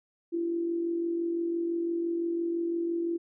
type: tone with amplitude modulation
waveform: sine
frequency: 338.4 Hz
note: E4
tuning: 45 cents sharp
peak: -25 dBFS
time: 0.32-3.18 s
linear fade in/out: 20 ms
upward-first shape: sine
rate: 45.9 Hz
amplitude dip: 45%
effects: none